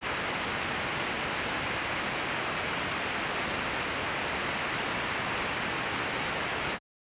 white low-pass noise, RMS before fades -32 dBFS, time 0.01-6.79 s, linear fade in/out 50 ms, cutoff 2700 Hz, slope 24 dB/octave, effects high-pass 60 Hz 12 dB/octave + resampled to 8000 Hz

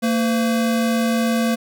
square tone pair together, 227.8 / 510.4 Hz, A#3 / C5, -40 / -43 cents, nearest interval octave + major second, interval 1397 cents, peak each -18 / -26 dBFS, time 0.02-1.56 s, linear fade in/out 20 ms, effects none

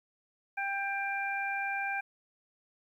harmonic tone, 792 Hz, G5, 18 cents sharp, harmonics 1 / 2 / 3, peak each -35 / -35 / -36 dBFS, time 0.57-2.01 s, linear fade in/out 10 ms, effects 11-bit

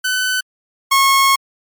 sawtooth tone pair in turn, 1508 / 1090.2 Hz, F#6 / C#6, +32 / -29 cents, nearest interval tritone, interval 561 cents, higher first, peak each -12 / -6 dBFS, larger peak second, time 0.04-0.41 / 0.91-1.36 s, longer second, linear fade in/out 10 ms, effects MP3 96 kbps

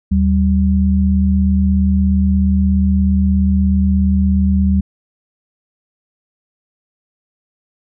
sine tone pair together, 76.9 / 193.78 Hz, D#2 / G3, -20 / -20 cents, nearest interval octave + major third, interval 1600 cents, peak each -13 dBFS, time 0.11-4.81 s, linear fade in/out 10 ms, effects none

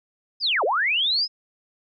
sine linear two-way sweep, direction down then up, 5200 to 373.8 to 5200 Hz, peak -19 dBFS, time 0.4-1.28 s, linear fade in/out 50 ms, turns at 0.64 s, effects none

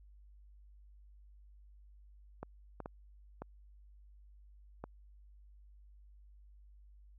clicks, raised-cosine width 1 ms, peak -28 dBFS, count 5, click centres 2.43 / 2.803 / 2.859 / 3.42 / 4.84 s, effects added 50 Hz sine -56 dBFS peak until 7.18 s

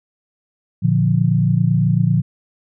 sine chord, Bb major, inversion none, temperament equal, 116.54 / 146.83 / 174.61 Hz, Bb2 / D3 / F3, 0 / 0 / 0 cents, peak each -17 dBFS, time 0.82-2.22 s, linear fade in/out 20 ms, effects none

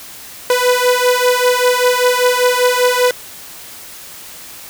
sawtooth beating tone pair, 493.9 / 499 Hz, B4 / B4, 0 / +18 cents, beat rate 5.1 Hz, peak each -10 dBFS, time 0.5-3.11 s, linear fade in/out 2 ms, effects white hiss -34 dBFS RMS until 4.69 s

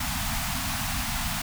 pink band-stop noise, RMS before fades -29 dBFS, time 0-1.42 s, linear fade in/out 5 ms, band 270 to 660 Hz, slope 96 dB/octave, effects none

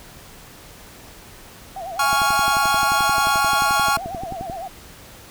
sine tone with vibrato, 720 Hz, F#5, 47 cents flat, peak -28 dBFS, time 1.76-4.68 s, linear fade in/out 5 ms, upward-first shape sine, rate 9.8 Hz, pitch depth 160 cents each way
45% pulse chord, Db major, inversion second, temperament equal, 830.6 / 1108.7 / 1396.9 Hz, Ab5 / Db6 / F6, 0 / 0 / 0 cents, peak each -21 dBFS, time 1.99-3.97 s, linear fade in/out 5 ms
click train, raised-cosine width 3 ms, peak -18 dBFS, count 28, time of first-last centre 2.13-4.498 s, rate 11.4 Hz
effects pink hiss -43 dBFS RMS until 5.3 s

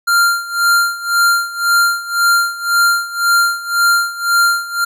square tone with tremolo, 1391 Hz, F6, 7 cents flat, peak -9 dBFS, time 0.07-4.85 s, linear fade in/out 10 ms, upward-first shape sine, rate 1.9 Hz, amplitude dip 85%, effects none

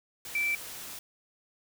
sine tone in noise, 2333 Hz, D7, 12 cents flat, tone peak -26 dBFS, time 0.35-0.55 s, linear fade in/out 2 ms, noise white, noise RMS -42 dBFS, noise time 0.25-0.99 s, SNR +13 dB, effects none

